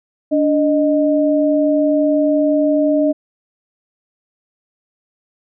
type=tone pair together; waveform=sine; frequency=291.2 / 617 Hz; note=D4 / D#5; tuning=-15 / -15 cents; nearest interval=octave + minor second; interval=1300 cents; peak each=-14 / -15 dBFS; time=0.31-3.13 s; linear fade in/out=20 ms; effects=none